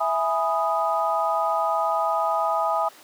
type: chord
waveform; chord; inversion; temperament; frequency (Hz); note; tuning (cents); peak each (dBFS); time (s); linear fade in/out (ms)
sine; E major seventh; none; equal; 659.3 / 830.6 / 987.8 / 1244.5; E5 / G#5 / B5 / D#6; 0 / 0 / 0 / 0; -25 / -25 / -29 / -25; 0-2.89; 10
effects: pink hiss -48 dBFS RMS until 3.03 s + high-pass 400 Hz 12 dB/octave